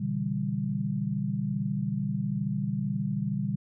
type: tone cluster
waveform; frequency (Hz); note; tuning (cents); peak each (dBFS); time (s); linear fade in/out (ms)
sine; 122.3 / 144.6 / 163.2 / 197.6; B2 / D3 / E3 / G3; -16 / -27 / -17 / +14; -34 / -32 / -36 / -30; 0-3.56; 10
effects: none